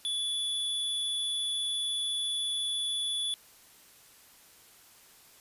square tone with vibrato, 3439 Hz, A7, 40 cents flat, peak -30 dBFS, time 0.05-3.34 s, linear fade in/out 0 ms, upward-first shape triangle, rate 20 Hz, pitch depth 9 cents each way, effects white hiss -57 dBFS RMS until 5.4 s + resampled to 32000 Hz

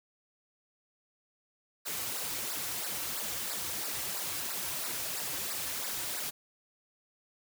white noise with flanger, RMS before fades -36 dBFS, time 1.85-6.31 s, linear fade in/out 20 ms, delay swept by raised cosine 0.31 to 4.91 ms, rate 3 Hz, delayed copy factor -0.85, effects none

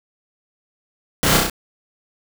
pink noise with echo, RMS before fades -18 dBFS, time 1.23-1.37 s, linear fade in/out 0 ms, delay 32 ms, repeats 4, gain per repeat -2 dB, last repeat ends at 1.498 s, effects none

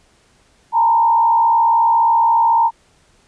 sine tone with frequency modulation, 919 Hz, A#5, 25 cents flat, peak -10 dBFS, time 0.72-2.71 s, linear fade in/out 50 ms, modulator 61.8 Hz, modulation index 0.64, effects pink hiss -55 dBFS RMS until 3.27 s + resampled to 22050 Hz

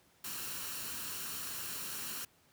white noise with comb filter, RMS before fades -41 dBFS, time 0.24-2.25 s, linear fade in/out 5 ms, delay 0.71 ms, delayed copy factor +0.5, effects pink hiss -67 dBFS RMS until 2.52 s + high-pass 80 Hz 12 dB/octave

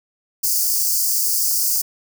white high-pass noise, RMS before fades -19 dBFS, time 0.43-1.82 s, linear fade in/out 10 ms, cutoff 4600 Hz, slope 96 dB/octave, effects none

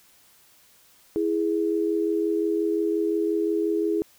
sine tone pair together, 329.7 / 415.4 Hz, E4 / G#4, 0 / 0 cents, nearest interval major third, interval 400 cents, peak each -24 dBFS, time 1.16-4.02 s, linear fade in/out 0 ms, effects white hiss -57 dBFS RMS until 4.18 s

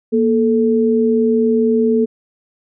sine tone pair together, 235.4 / 437.9 Hz, A#3 / A4, +17 / -8 cents, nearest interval major seventh, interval 1075 cents, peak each -14 / -14 dBFS, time 0.12-2.06 s, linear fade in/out 20 ms, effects none

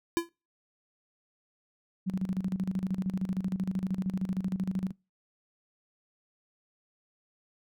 square tone with exponential decay, 338.3 Hz, E4, 45 cents sharp, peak -21 dBFS, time 0.17-0.29 s, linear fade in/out 0 ms, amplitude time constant 25 ms
sine tone with tremolo, 188 Hz, F#3, 28 cents sharp, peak -26 dBFS, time 2.06-4.92 s, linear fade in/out 20 ms, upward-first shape square, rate 13 Hz, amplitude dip 75%
effects noise-tail reverb RT60 0.3 s tail -26 dB re dry

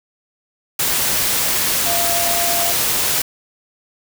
sine tone in noise, 688 Hz, F5, 26 cents flat, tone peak -22 dBFS, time 1.86-2.72 s, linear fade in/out 5 ms, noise white, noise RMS -18 dBFS, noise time 0.79-3.22 s, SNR -7 dB, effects none

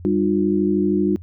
sine tone cluster, 197.1 / 303.9 / 356.7 Hz, G3 / D#4 / F4, +10 / -41 / +37 cents, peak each -20 dBFS, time 0.05-1.16 s, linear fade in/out 0 ms, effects noise-tail reverb RT60 0.1 s tail -24 dB re dry + added 88 Hz sine -35 dBFS peak until 1.22 s

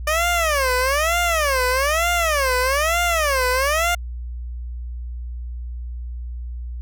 15% pulse tone with vibrato, 593 Hz, D5, 17 cents sharp, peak -11 dBFS, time 0.07-3.95 s, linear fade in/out 5 ms, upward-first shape sine, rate 1.1 Hz, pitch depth 290 cents each way, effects added 60 Hz sine -27 dBFS peak until 6.81 s

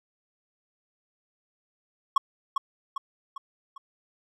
triangle tone with echo, 1100 Hz, C#6, 14 cents flat, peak -14 dBFS, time 2.16-2.18 s, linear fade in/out 5 ms, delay 400 ms, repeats 4, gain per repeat -6 dB, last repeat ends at 3.78 s, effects none

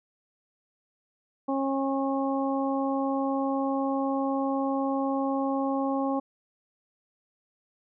harmonic tone, 272 Hz, C#4, 33 cents flat, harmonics 1 / 2 / 3 / 4, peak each -27 / -31 / -32 / -35 dBFS, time 1.48-6.2 s, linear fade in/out 10 ms, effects none

